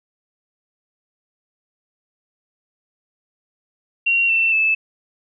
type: tone with pitch steps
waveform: sine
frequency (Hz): 2749 / 2685 / 2622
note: F7 / E7 / E7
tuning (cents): -28 / +31 / -10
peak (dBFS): -14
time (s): 4.06-4.75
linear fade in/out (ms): 10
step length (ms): 230
effects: none